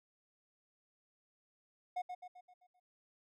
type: tone with echo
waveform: triangle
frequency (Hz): 725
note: F#5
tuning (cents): -35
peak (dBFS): -33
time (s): 1.96-2.02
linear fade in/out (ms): 10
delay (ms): 130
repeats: 6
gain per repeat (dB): -6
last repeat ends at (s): 2.8
effects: none